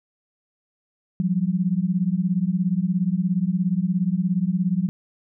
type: beating tone pair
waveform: sine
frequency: 173.5 / 190.5 Hz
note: F3 / G3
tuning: -11 / -49 cents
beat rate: 17 Hz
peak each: -22 dBFS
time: 1.2-4.89 s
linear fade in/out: 0 ms
effects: none